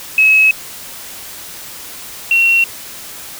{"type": "tone pair in turn", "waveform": "sine", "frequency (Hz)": [2571, 2730], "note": ["E7", "F7"], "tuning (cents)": [-44, -40], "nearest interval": "minor second", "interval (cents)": 104, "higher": "second", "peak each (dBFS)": [-6, -8], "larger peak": "first", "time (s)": [[0.18, 0.51], [2.31, 2.64]], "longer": "neither", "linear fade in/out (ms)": 2, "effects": ["white hiss -31 dBFS RMS until 3.39 s"]}